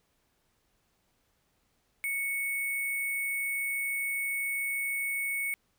sine tone with sample-and-hold, 2217 Hz, C#7, in tune, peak -29 dBFS, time 2.04-5.54 s, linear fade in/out 0 ms, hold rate 11025 Hz, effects pink hiss -73 dBFS RMS until 5.78 s

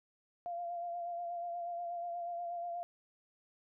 sine tone with vibrato, 693 Hz, F5, 14 cents flat, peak -37 dBFS, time 0.46-2.83 s, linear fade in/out 0 ms, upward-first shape sine, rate 8.3 Hz, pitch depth 28 cents each way, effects none

